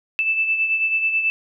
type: beating tone pair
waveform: sine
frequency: 2637 / 2646.2 Hz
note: E7 / E7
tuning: 0 / +6 cents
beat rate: 9.2 Hz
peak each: -18 / -27 dBFS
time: 0.19-1.3 s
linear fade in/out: 0 ms
effects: none